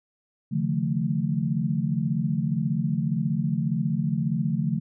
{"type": "tone cluster", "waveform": "sine", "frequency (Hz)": [139.7, 154.6, 176.4, 219.7], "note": ["C#3", "D#3", "F3", "A3"], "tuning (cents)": [14, -11, 18, -2], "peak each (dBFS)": -28, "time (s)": [0.51, 4.8], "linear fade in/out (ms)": 20, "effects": []}